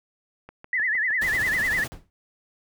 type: click train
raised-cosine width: 0.5 ms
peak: -27 dBFS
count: 8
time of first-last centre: 0.49-1.569 s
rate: 6.49 Hz
type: tone with vibrato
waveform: sine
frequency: 1864.7 Hz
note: A#6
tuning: in tune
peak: -21 dBFS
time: 0.73-1.84 s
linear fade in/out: 2 ms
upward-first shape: sine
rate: 10 Hz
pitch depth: 160 cents each way
type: noise with tremolo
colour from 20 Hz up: pink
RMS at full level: -33 dBFS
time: 1.21-1.88 s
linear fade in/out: 10 ms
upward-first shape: triangle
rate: 16 Hz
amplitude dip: 45%
type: noise with exponential decay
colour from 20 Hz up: brown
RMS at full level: -32 dBFS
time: 1.92-2.1 s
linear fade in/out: 0 ms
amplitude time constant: 37 ms
effects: none